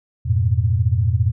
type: tone cluster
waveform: sine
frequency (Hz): 86.8 / 104.5 / 119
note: F2 / G#2 / A#2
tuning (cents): -10 / +11 / +36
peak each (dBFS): -19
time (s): 0.25-1.32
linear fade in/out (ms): 20
effects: none